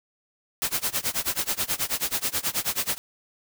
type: noise with tremolo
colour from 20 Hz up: white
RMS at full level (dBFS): -24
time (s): 0.62-2.98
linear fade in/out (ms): 0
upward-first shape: sine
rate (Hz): 9.3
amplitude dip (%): 95
effects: none